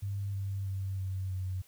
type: tone with pitch steps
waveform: sine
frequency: 99.6 / 97.95 / 96.32 / 94.72 / 93.15 Hz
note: G2 / G2 / G2 / F#2 / F#2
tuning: +28 / -1 / -30 / +41 / +12 cents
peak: -32 dBFS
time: 0.02-1.62 s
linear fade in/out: 10 ms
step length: 320 ms
effects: white hiss -62 dBFS RMS until 1.67 s